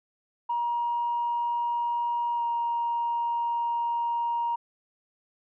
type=tone with pitch glide; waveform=sine; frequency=949 to 940.8 Hz; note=A#5 to A#5; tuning=+31 to +16 cents; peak=-24 dBFS; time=0.49-4.56 s; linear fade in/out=10 ms; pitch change=-15 cents; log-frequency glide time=2.36-2.42 s; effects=tanh soft clip ceiling -20 dBFS